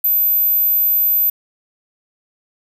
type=tone; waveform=sine; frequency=13710 Hz; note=A9; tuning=46 cents flat; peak=-12 dBFS; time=0.04-1.3 s; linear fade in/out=5 ms; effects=none